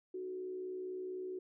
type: tone with frequency modulation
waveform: sine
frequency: 370 Hz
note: F#4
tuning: in tune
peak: -39 dBFS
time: 0.14-1.39 s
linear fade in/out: 5 ms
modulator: 64.2 Hz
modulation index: 0.41
effects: none